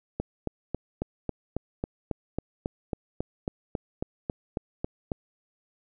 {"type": "click train", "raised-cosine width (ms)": 2, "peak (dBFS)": -15, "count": 19, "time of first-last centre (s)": [0.2, 5.118], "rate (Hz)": 3.66, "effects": []}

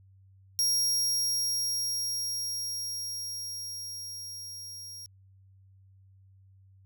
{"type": "tone with level ramp", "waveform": "sawtooth", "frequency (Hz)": 5600, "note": "F8", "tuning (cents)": 4, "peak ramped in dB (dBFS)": [-21, -39], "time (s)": [0.59, 5.06], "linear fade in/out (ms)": 0, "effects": ["added 96 Hz sine -55 dBFS peak until 6.85 s"]}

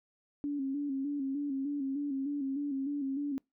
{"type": "tone with vibrato", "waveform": "sine", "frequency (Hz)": 279.1, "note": "C#4", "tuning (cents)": 12, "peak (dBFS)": -31, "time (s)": [0.44, 3.38], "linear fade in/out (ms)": 0, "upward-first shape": "square", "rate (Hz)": 3.3, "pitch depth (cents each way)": 57, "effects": ["noise-tail reverb RT60 0.2 s tail -26 dB re dry"]}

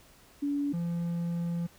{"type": "tone pair in turn", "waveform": ["sine", "triangle"], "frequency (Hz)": [285.9, 170.78], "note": ["D4", "F3"], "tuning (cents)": [-46, -38], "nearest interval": "major sixth", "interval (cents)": 892, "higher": "first", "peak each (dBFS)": -27, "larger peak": "neither", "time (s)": [[0.42, 0.73], [0.73, 1.67]], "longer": "second", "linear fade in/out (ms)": 10, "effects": ["pink hiss -58 dBFS RMS until 1.78 s"]}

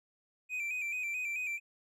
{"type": "tone with vibrato", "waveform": "triangle", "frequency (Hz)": 2423, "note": "D#7", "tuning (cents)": -47, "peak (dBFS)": -32, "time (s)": [0.49, 1.6], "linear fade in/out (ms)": 50, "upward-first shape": "square", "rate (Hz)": 4.6, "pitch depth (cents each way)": 54, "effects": []}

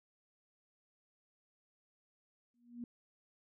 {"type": "tone with exponential growth", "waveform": "sine", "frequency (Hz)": 239.4, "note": "A#3", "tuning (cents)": 46, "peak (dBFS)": -38, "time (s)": [2.54, 2.84], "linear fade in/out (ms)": 2, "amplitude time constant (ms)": 65, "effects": []}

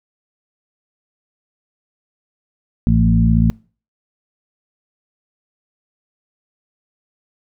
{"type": "harmonic tone with a mistuned harmonic", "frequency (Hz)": 56.1, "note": "A1", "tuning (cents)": 34, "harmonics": [1, 2, 3, 4], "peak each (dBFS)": [-16, -16, -16, -16], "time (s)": [2.87, 3.5], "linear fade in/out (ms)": 0, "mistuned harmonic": 2, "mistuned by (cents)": -30, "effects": ["noise-tail reverb RT60 0.4 s tail -26 dB re dry"]}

